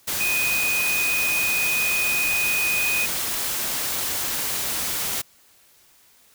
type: tone in noise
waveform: sine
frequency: 2489 Hz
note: D#7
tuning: in tune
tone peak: -21 dBFS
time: 0.2-3.06 s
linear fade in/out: 10 ms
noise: white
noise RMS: -26 dBFS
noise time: 0.07-5.22 s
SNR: +2 dB
effects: white hiss -56 dBFS RMS until 6.34 s

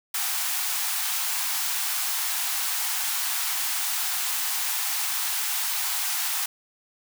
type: high-pass noise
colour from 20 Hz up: white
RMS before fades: -27 dBFS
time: 0.14-6.46 s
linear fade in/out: 5 ms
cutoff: 710 Hz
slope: 96 dB/octave
effects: none

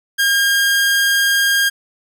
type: tone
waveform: sawtooth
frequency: 1615 Hz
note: G#6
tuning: 49 cents flat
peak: -9 dBFS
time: 0.18-1.7 s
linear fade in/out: 20 ms
effects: none

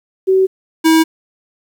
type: tone pair in turn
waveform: sine / square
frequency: 379.6 / 321.8 Hz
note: F#4 / E4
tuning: +44 / -42 cents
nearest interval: minor third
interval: 286 cents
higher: first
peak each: -8 dBFS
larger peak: neither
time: 0.27-0.47 / 0.84-1.04 s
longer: neither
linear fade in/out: 20 ms
effects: 8-bit

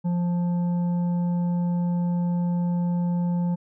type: tone with frequency modulation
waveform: sine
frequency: 174.61 Hz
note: F3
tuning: in tune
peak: -21 dBFS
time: 0.04-3.56 s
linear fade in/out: 20 ms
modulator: 702 Hz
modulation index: 0.25
effects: none

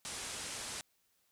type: low-pass noise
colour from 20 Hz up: white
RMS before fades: -43 dBFS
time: 0.05-0.81 s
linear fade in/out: 0 ms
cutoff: 9900 Hz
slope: 48 dB/octave
effects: white hiss -75 dBFS RMS until 1.31 s

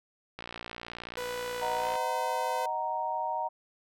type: click train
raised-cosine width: 0.3 ms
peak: -23 dBFS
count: 93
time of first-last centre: 0.39-1.955 s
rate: 58.8 Hz
type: tone with pitch glide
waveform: sawtooth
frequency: 493.9 to 509.3 Hz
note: B4 to C5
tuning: 0 to -47 cents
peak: -30 dBFS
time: 1.17-2.66 s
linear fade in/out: 5 ms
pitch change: +53 cents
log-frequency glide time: 1.76-1.88 s
type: chord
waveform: sine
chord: D# minor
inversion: none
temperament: just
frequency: 622.3 / 746.7 / 933.4 Hz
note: D#5 / F#5 / A#5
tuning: 0 / +16 / +2 cents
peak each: -37 / -35 / -31 dBFS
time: 1.61-3.49 s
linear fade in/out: 20 ms
effects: none

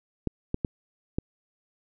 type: clicks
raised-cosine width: 3 ms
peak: -13 dBFS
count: 4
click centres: 0.273 / 0.544 / 0.648 / 1.185 s
effects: none

